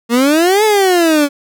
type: exponential two-way sweep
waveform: 30% pulse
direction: up then down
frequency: 228 to 440 to 279.8 Hz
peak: -6 dBFS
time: 0.09-1.29 s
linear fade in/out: 50 ms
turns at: 0.64 s
effects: none